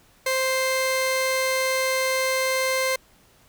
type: tone pair together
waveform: sawtooth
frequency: 523.3 / 1046.6 Hz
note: C5 / C6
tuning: 0 / 0 cents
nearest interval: octave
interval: 1200 cents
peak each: -19 dBFS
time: 0.26-2.96 s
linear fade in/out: 5 ms
effects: pink hiss -57 dBFS RMS until 3.48 s